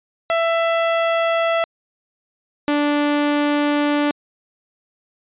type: tone pair in turn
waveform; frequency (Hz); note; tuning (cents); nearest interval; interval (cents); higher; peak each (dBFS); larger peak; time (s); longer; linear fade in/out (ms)
sawtooth; 665 / 292.5; E5 / D4; +15 / -7; octave + major second; 1422; first; -12; neither; 0.3-1.64 / 2.68-4.11; second; 0
effects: resampled to 8000 Hz